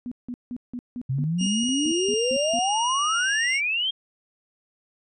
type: tone bursts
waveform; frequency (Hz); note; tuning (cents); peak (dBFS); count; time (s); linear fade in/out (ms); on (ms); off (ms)
sine; 245; B3; -14; -29; 12; 0.06-2.59; 0; 55; 170
type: exponential sweep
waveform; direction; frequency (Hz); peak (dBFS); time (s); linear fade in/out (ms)
sine; up; 127.2 to 3257; -22; 1.09-3.91; 10
type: tone with vibrato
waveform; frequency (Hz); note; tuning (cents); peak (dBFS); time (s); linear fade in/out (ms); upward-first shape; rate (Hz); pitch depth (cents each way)
25% pulse; 2837; F7; +27; -22; 1.38-3.61; 50; triangle; 0.8; 27
effects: resampled to 24000 Hz